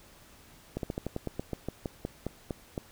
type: slowing click train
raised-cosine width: 2 ms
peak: -19 dBFS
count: 15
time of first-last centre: 0.77-2.778 s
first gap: 62 ms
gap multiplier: 1.12
effects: pink hiss -56 dBFS RMS until 2.91 s